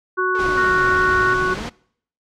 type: harmonic tone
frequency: 370 Hz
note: F#4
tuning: in tune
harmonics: 1 / 3 / 4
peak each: -21 / -21 / -21 dBFS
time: 0.17-1.55 s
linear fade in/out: 20 ms
type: exponential two-way sweep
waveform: sawtooth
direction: down then up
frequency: 466.2 to 73.42 to 251.1 Hz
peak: -27 dBFS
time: 0.35-1.69 s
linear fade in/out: 0 ms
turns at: 1.04 s
type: noise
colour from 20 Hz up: pink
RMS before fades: -29 dBFS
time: 0.38-1.7 s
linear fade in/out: 20 ms
type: chord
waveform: sine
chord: Gb major seventh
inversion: second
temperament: just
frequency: 1110 / 1387.5 / 1480 / 1850 Hz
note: Db6 / F6 / Gb6 / Bb6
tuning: +2 / -12 / 0 / -14 cents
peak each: -29 / -27 / -26 / -30 dBFS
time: 0.57-1.34 s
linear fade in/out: 5 ms
effects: noise-tail reverb RT60 0.6 s tail -23 dB re dry + low-pass 5000 Hz 12 dB/octave